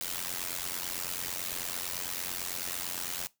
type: noise with amplitude modulation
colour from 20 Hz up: white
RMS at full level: -32 dBFS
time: 0.01-3.27 s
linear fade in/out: 0 ms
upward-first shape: sine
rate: 89 Hz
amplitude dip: 90%
effects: noise-tail reverb RT60 0.2 s tail -20 dB re dry